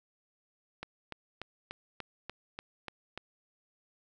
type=click train; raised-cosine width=0.3 ms; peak=-23 dBFS; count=9; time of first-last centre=0.83-3.176 s; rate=3.41 Hz; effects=none